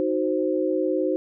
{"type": "chord", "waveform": "sine", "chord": "C diminished", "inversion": "first", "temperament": "equal", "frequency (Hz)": [311.1, 370, 523.3], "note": ["Eb4", "Gb4", "C5"], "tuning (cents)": [0, 0, 0], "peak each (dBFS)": -25, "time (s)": [0, 1.16], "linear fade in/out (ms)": 0, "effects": []}